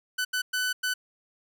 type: tone bursts at uneven times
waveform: sawtooth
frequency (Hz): 1500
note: F#6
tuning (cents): +23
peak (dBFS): -22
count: 4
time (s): 0.18-0.25 / 0.33-0.42 / 0.53-0.73 / 0.83-0.94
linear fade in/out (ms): 10
effects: none